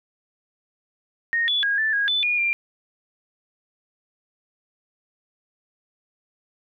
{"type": "tone with pitch steps", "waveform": "sine", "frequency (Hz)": [1856, 3435, 1636, 1760, 1642, 3503, 2440, 2382], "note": ["A#6", "A7", "G#6", "A6", "G#6", "A7", "D#7", "D7"], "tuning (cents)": [-8, -42, -26, 0, -20, -8, -34, 24], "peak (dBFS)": -19, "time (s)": [1.33, 2.53], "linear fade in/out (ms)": 0, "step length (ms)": 150, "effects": []}